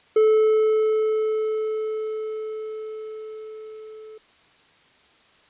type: tone with level ramp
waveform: triangle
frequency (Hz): 434.7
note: A4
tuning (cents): -21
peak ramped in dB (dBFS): -11 to -37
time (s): 0.16-4.18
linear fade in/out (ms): 5
effects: white hiss -56 dBFS RMS until 5.49 s + resampled to 8000 Hz